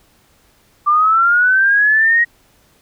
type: linear sweep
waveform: sine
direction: up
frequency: 1174.7 to 1897 Hz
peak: -9 dBFS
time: 0.86-2.25 s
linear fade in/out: 20 ms
effects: pink hiss -54 dBFS RMS until 2.81 s